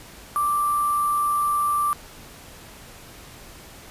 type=tone with sample-and-hold; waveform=sine; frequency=1174.7 Hz; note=D6; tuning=in tune; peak=-19 dBFS; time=0.36-1.93 s; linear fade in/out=0 ms; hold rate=11025 Hz; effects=pink hiss -44 dBFS RMS until 3.9 s + resampled to 32000 Hz